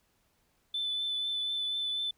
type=tone with vibrato; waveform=sine; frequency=3510 Hz; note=A7; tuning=5 cents flat; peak=-29 dBFS; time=0.74-2.11 s; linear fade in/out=5 ms; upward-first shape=triangle; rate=4.1 Hz; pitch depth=18 cents each way; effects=tanh soft clip ceiling -26 dBFS + pink hiss -72 dBFS RMS until 2.17 s